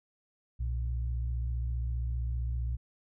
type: tone pair together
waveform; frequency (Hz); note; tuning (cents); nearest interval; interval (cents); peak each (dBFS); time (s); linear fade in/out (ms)
sine; 62.41 / 117.6; B1 / A#2; +19 / +16; major seventh; 1097; -30 / -38; 0.59-2.77; 20
effects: none